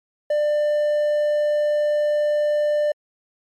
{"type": "tone", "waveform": "triangle", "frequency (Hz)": 595, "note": "D5", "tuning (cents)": 22, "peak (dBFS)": -15, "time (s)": [0.3, 2.92], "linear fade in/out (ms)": 5, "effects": ["MP3 64 kbps"]}